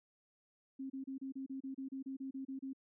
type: tone bursts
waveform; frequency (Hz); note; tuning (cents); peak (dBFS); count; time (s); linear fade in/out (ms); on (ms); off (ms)
sine; 267.7; C4; +40; -40; 14; 0.79-2.733; 10; 110; 31
effects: none